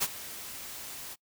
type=noise with ADSR envelope; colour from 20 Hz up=white; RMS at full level=-26 dBFS; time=0-1.16 s; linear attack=27 ms; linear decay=42 ms; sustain=-16 dB; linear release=32 ms; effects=noise-tail reverb RT60 0.1 s tail -23 dB re dry